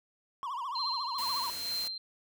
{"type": "tone with vibrato", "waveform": "triangle", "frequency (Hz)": 1034, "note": "C6", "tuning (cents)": -21, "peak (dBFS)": -32, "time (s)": [0.43, 1.5], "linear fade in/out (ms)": 0, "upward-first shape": "triangle", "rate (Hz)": 14, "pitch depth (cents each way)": 220}
{"type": "tone with tremolo", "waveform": "sine", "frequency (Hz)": 4144, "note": "C8", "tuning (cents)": -17, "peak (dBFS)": -31, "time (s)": [0.75, 1.98], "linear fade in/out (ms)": 5, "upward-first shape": "sine", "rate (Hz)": 2.2, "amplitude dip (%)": 55}
{"type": "noise", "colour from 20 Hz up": "white", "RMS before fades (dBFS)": -42, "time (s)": [1.18, 1.88], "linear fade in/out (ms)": 5}
{"effects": []}